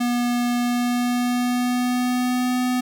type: tone with pitch glide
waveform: square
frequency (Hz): 242.2 to 250.5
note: B3 to B3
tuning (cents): -34 to +25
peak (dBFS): -20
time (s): 0-2.81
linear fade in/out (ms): 10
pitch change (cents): +59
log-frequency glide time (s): 0.57-2.58
effects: none